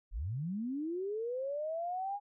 sine linear sweep, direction up, 34.3 to 825 Hz, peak -34 dBFS, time 0.11-2.2 s, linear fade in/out 50 ms, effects none

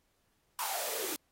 white noise with high-pass filter sweep, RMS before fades -36 dBFS, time 0.59-1.16 s, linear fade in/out 0 ms, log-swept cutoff 1000 to 310 Hz, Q 8.8, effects pink hiss -75 dBFS RMS until 1.31 s + AAC 48 kbps

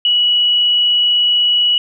sine tone, 2931 Hz, F#7, 17 cents flat, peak -10 dBFS, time 0.05-1.78 s, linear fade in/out 2 ms, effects none

